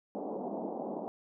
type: band-pass noise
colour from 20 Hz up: pink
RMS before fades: -38 dBFS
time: 0.15-1.08 s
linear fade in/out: 0 ms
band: 200 to 860 Hz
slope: 48 dB/octave
effects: none